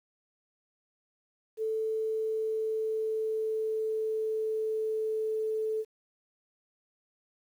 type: tone with pitch glide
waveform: sine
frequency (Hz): 440 to 436.7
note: A4 to A4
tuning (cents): 0 to -13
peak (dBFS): -28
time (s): 1.57-5.85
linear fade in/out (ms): 50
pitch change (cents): -13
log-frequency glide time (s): 1.71-5.38
effects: 10-bit